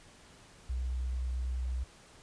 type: tone with vibrato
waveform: sine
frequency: 62.9 Hz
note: B1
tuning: 32 cents sharp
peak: -31 dBFS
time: 0.69-1.84 s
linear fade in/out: 10 ms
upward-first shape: sine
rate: 9.3 Hz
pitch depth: 11 cents each way
effects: pink hiss -57 dBFS RMS until 2.22 s + resampled to 22050 Hz